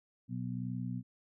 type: harmonic tone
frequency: 61.7 Hz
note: B1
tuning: 1 cent flat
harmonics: 2 / 3 / 4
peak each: -38 / -40 / -41 dBFS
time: 0.28-1.03 s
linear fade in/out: 50 ms
effects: none